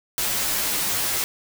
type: noise with comb filter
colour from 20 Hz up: white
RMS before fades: -24 dBFS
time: 0.18-1.24 s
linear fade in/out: 0 ms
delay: 12 ms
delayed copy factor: -0.8
effects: none